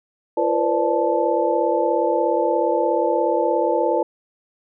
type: tone cluster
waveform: sine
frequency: 340.6 / 480.1 / 517 / 588 / 874 Hz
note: F4 / B4 / C5 / D5 / A5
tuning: -43 / -49 / -21 / +2 / -12 cents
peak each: -23 dBFS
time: 0.37-4.03 s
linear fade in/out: 5 ms
effects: none